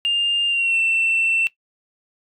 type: tone with pitch glide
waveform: sine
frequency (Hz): 2806 to 2687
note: F7 to E7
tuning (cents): +8 to +33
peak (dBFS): -15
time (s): 0.05-1.47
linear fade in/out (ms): 0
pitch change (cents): -75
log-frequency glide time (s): 0.47-0.79
effects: noise-tail reverb RT60 0.1 s tail -18 dB re dry + tanh soft clip ceiling -13 dBFS